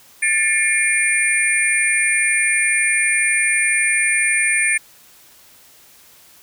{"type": "tone cluster", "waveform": "sine", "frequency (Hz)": [1768, 2158, 2390, 9140], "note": ["A6", "C#7", "D7", "D9"], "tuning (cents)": [8, -47, 30, -48], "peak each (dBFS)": -20, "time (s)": [0.22, 4.78], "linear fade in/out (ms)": 10, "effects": ["white hiss -48 dBFS RMS until 6.42 s"]}